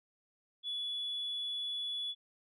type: tone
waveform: sine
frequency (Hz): 3418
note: G#7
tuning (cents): +49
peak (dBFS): -34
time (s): 0.63-2.15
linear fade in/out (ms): 50
effects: tanh soft clip ceiling -31 dBFS